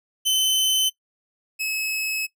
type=tone pair in turn; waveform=sawtooth; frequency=3053 / 2578 Hz; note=G7 / E7; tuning=-46 / -39 cents; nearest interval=minor third; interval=293 cents; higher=first; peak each=-15 / -21 dBFS; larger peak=first; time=0.25-0.9 / 1.59-2.27 s; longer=second; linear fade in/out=20 ms; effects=noise-tail reverb RT60 0.1 s tail -20 dB re dry